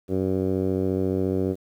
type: tone with low-pass filter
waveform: 10% pulse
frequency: 94.4 Hz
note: F#2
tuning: 35 cents sharp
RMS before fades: -24 dBFS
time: 0.08-1.56 s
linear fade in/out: 50 ms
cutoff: 420 Hz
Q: 1.7
effects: 9-bit